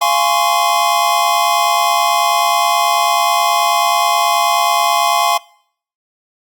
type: chord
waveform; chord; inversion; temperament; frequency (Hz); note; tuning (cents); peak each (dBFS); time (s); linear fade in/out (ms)
square; Db major seventh; first; just; 693 / 831.5 / 1039.4 / 1108.7; F5 / Ab5 / C6 / Db6; -14 / +2 / -12 / 0; -18; 0.01-5.38; 10
effects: noise-tail reverb RT60 0.6 s tail -23 dB re dry + Opus 48 kbps